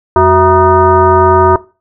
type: tone with frequency modulation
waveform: sine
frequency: 659.3 Hz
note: E5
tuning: in tune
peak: -3 dBFS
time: 0.16-1.56 s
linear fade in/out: 2 ms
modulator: 286 Hz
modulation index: 1.8
effects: noise-tail reverb RT60 0.3 s tail -19 dB re dry